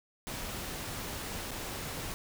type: noise with dropouts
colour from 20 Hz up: pink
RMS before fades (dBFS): -39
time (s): 0.27-2.14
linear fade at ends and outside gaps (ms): 0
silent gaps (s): 1.509-1.515
effects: none